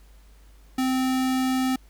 square tone, 259.5 Hz, C4, 14 cents flat, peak -22 dBFS, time 0.78-1.76 s, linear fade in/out 5 ms, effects added 50 Hz sine -49 dBFS peak until 1.89 s + pink hiss -60 dBFS RMS until 1.89 s

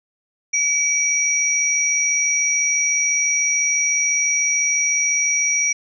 sine tone pair together, 2291 / 5773 Hz, D7 / F#8, -44 / -44 cents, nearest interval octave + major third, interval 1600 cents, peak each -20 / -18 dBFS, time 0.53-5.73 s, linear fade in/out 10 ms, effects none

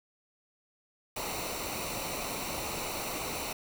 pink noise with comb filter, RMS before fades -36 dBFS, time 1.16-3.53 s, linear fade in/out 5 ms, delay 0.6 ms, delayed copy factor -0.65, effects none

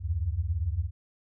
sine tone cluster, 72.9 / 82.9 / 90.5 Hz, D2 / E2 / F#2, -12 / +10 / -38 cents, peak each -30 / -36 / -29 dBFS, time 0-0.91 s, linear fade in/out 50 ms, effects none

